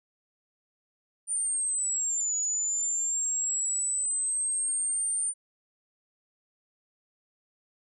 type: linear two-way sweep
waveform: sine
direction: down then up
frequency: 9150 to 6840 to 9020 Hz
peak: -26 dBFS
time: 1.27-5.34 s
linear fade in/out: 50 ms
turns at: 2.36 s
effects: none